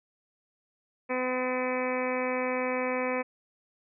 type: harmonic tone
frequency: 253.9 Hz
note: B3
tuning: 48 cents sharp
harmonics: 1 / 2 / 3 / 4 / 5 / 6 / 7 / 8 / 9 / 10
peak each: -34 / -30 / -39 / -36 / -41 / -47 / -40 / -41 / -37 / -42 dBFS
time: 1.09-3.23 s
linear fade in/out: 20 ms
effects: none